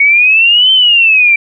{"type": "exponential two-way sweep", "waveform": "sine", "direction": "up then down", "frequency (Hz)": [2217, 3112, 2326], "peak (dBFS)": -4, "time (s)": [0, 1.36], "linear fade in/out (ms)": 5, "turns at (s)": 0.72, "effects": []}